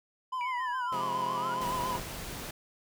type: tone with vibrato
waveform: triangle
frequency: 1000 Hz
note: B5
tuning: 21 cents sharp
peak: -29 dBFS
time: 0.32-1.97 s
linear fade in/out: 10 ms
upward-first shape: sine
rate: 7.2 Hz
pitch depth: 57 cents each way
type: exponential two-way sweep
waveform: sine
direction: down then up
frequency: 2354 to 951 to 1458 Hz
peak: -37 dBFS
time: 0.41-1.54 s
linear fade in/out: 0 ms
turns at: 1.21 s
type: chord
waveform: 10% pulse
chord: F minor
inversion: second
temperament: just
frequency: 130.96 / 174.61 / 209.5 Hz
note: C3 / F3 / Ab3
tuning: +2 / 0 / +15 cents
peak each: -34 dBFS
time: 0.92-2 s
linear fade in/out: 2 ms
type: noise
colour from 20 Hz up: pink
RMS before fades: -40 dBFS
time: 1.61-2.51 s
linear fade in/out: 5 ms
effects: none